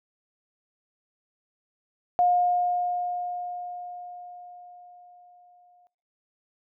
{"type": "tone with exponential decay", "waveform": "sine", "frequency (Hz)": 713, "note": "F5", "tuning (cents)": 36, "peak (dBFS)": -17, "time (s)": [2.19, 5.87], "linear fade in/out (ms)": 0, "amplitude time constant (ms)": 800, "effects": ["noise-tail reverb RT60 0.6 s tail -24 dB re dry"]}